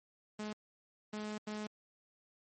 sawtooth tone bursts at uneven times, 212.1 Hz, G#3, 37 cents sharp, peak -35 dBFS, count 3, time 0.39-0.53 / 1.13-1.38 / 1.47-1.67 s, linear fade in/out 5 ms, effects MP3 32 kbps

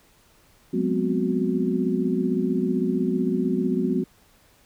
sine tone cluster, 180.6 / 206.9 / 244.7 / 260.4 / 367.7 Hz, F#3 / G#3 / B3 / C4 / F#4, -42 / -6 / -16 / -8 / -11 cents, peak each -27 dBFS, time 0.73-4.04 s, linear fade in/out 10 ms, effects pink hiss -58 dBFS RMS until 4.65 s

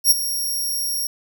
10% pulse tone with ADSR envelope, 5588 Hz, F8, in tune, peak -3 dBFS, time 0.04-1.07 s, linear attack 67 ms, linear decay 23 ms, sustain -13 dB, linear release 3 ms, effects none

